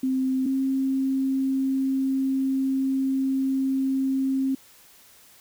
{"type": "tone pair in turn", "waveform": "sine", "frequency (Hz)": [261.6, 267.1], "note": ["C4", "C4"], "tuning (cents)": [0, 36], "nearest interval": "unison", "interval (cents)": 36, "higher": "second", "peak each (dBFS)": -21, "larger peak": "neither", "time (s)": [[0.03, 0.46], [0.46, 4.55]], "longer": "second", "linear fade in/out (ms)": 5, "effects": ["white hiss -53 dBFS RMS until 5.4 s"]}